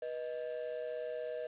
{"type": "ring-modulated tone", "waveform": "triangle", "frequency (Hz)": 555, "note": "C#5", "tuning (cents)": 2, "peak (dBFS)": -32, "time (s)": [0.02, 1.47], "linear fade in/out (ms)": 5, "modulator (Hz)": 68.2, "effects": ["resampled to 8000 Hz", "10-bit"]}